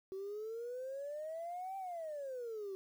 sine exponential two-way sweep, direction up then down, 377.8 to 784 to 377.8 Hz, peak -39 dBFS, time 0.12-2.75 s, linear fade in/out 0 ms, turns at 1.77 s, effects tanh soft clip ceiling -37 dBFS + 11-bit

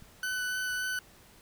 click, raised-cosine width 5 ms, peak -37 dBFS, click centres 0.024 s
40% pulse tone with vibrato, 1500 Hz, F#6, 23 cents sharp, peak -30 dBFS, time 0.23-0.99 s, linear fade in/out 2 ms, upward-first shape sine, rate 3.5 Hz, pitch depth 10 cents each way
effects pink hiss -57 dBFS RMS until 1.41 s

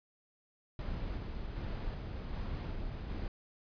brown noise with tremolo, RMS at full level -38 dBFS, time 0.79-3.28 s, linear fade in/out 2 ms, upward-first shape square, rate 1.3 Hz, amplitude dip 25%, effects resampled to 11025 Hz

